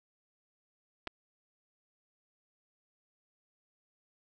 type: clicks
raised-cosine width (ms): 0.3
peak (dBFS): -22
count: 2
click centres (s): 1.072 / 1.075
effects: none